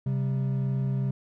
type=tone pair together; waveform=triangle; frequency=133.1 / 195.41 Hz; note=C3 / G3; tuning=+30 / -5 cents; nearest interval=perfect fifth; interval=665 cents; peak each=-23 / -31 dBFS; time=0.06-1.11 s; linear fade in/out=5 ms; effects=none